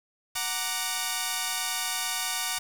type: chord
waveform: 5% pulse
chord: Gb augmented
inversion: none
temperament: equal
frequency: 740 / 932.3 / 1174.7 Hz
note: Gb5 / Bb5 / D6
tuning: 0 / 0 / 0 cents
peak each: -21 dBFS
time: 0.35-2.59 s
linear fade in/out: 10 ms
effects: 7-bit